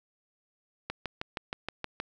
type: click train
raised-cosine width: 0.3 ms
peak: -17 dBFS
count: 8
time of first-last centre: 0.9-2.001 s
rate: 6.36 Hz
effects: none